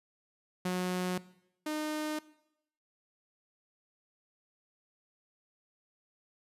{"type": "tone pair in turn", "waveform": "sawtooth", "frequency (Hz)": [181.9, 305.9], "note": ["F#3", "D#4"], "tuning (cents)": [-29, -29], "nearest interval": "major sixth", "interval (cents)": 900, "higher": "second", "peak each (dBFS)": [-26, -29], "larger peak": "first", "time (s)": [[0.65, 1.18], [1.66, 2.19]], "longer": "neither", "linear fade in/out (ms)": 5, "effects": ["noise-tail reverb RT60 0.8 s tail -19 dB re dry", "resampled to 32000 Hz"]}